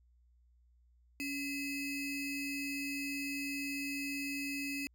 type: ring-modulated tone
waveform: square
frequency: 1151 Hz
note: D6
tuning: 35 cents flat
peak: -34 dBFS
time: 1.2-4.87 s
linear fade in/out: 0 ms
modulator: 1430 Hz
effects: added 60 Hz sine -64 dBFS peak until 4.94 s